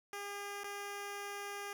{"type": "tone with dropouts", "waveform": "10% pulse", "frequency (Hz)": 404.5, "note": "G#4", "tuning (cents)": -46, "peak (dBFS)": -33, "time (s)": [0.13, 1.73], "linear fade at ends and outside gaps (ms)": 1, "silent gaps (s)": [0.635, 0.642], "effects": []}